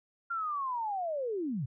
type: linear sweep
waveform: sine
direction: down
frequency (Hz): 1399 to 110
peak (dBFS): -31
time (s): 0.3-1.66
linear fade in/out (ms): 10
effects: none